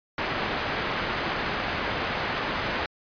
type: low-pass noise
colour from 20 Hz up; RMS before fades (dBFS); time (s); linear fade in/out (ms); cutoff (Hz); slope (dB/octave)
white; -29; 0.18-2.86; 2; 2000; 12
effects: resampled to 11025 Hz